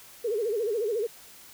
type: tone with vibrato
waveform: sine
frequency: 440 Hz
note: A4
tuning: in tune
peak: -25 dBFS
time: 0.24-1.07 s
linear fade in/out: 10 ms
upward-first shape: sine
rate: 14 Hz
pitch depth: 160 cents each way
effects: white hiss -50 dBFS RMS until 1.53 s